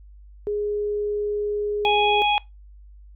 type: tone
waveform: sine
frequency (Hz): 415.3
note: G#4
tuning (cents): 0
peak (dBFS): -22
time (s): 0.47-2.22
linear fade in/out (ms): 0
type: harmonic tone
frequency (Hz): 830.6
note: G#5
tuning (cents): 0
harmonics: 1 / 3 / 4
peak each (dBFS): -19 / -24 / -25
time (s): 1.85-2.38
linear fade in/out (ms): 0
effects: noise-tail reverb RT60 0.2 s tail -22 dB re dry + added 50 Hz sine -43 dBFS peak until 3.15 s